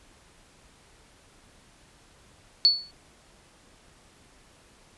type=tone with exponential decay; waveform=sine; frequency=4435 Hz; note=C#8; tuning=in tune; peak=-12 dBFS; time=2.65-2.91 s; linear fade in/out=0 ms; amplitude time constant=55 ms; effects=pink hiss -57 dBFS RMS until 4.97 s + resampled to 24000 Hz